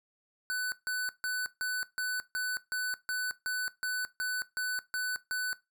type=tone bursts; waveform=square; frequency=1500 Hz; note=F#6; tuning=23 cents sharp; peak=-31 dBFS; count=14; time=0.5-5.53 s; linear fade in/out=0 ms; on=220 ms; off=150 ms; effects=noise-tail reverb RT60 0.2 s tail -18 dB re dry